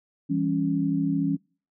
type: chord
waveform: sine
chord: C# diminished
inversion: first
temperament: just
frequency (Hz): 166.31 / 199.57 / 277.2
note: E3 / G3 / C#4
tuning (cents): +16 / +31 / 0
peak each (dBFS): -27 / -30 / -24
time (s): 0.29-1.37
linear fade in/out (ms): 20
effects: noise-tail reverb RT60 0.4 s tail -26 dB re dry